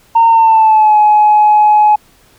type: tone with pitch glide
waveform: sine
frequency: 916 to 844.8 Hz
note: A#5 to G#5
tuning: -31 to +29 cents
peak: -3 dBFS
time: 0.15-1.96 s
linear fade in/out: 10 ms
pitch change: -140 cents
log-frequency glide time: 0.28-0.98 s
effects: tanh soft clip ceiling -1 dBFS + pink hiss -48 dBFS RMS until 2.38 s